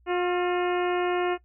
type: harmonic tone with a mistuned harmonic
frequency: 357.1 Hz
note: F4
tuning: 39 cents sharp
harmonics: 1 / 2 / 3 / 4 / 5 / 6 / 7 / 8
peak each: -24 / -30 / -34 / -36 / -38 / -40 / -41 / -42 dBFS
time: 0.06-1.38 s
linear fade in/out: 50 ms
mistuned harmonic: 4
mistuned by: -44 cents
effects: noise-tail reverb RT60 0.1 s tail -19 dB re dry + added 60 Hz sine -57 dBFS peak until 1.44 s